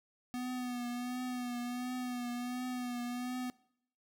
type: tone with vibrato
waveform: square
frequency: 246.9 Hz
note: B3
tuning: in tune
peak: -37 dBFS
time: 0.34-3.5 s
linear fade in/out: 0 ms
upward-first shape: triangle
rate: 1.4 Hz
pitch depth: 42 cents each way
effects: noise-tail reverb RT60 0.7 s tail -22 dB re dry